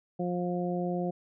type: harmonic tone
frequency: 177.3 Hz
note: F3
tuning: 26 cents sharp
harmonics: 1 / 2 / 3 / 4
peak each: -31 / -34 / -36 / -37 dBFS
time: 0.19-1.11 s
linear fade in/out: 10 ms
effects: none